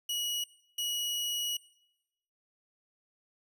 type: tone bursts at uneven times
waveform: sawtooth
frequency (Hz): 2913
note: F#7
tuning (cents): -28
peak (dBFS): -28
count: 2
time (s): 0.09-0.44 / 0.78-1.57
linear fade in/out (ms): 5
effects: noise-tail reverb RT60 0.9 s tail -22 dB re dry